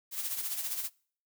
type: noise with tremolo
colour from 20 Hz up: blue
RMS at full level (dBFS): -33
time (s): 0.11-0.9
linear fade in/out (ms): 50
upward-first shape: sine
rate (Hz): 15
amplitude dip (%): 55
effects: noise-tail reverb RT60 0.5 s tail -25 dB re dry